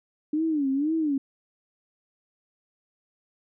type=tone with vibrato; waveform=sine; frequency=294.4 Hz; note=D4; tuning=4 cents sharp; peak=-22 dBFS; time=0.33-1.18 s; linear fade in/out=5 ms; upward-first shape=sine; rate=2 Hz; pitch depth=170 cents each way; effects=none